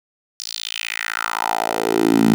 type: tone with high-pass filter sweep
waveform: 10% pulse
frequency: 55.8 Hz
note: A1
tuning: 25 cents sharp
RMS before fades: -20 dBFS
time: 0.4-2.34 s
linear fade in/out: 0 ms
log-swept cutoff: 5300 to 200 Hz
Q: 3.4
effects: none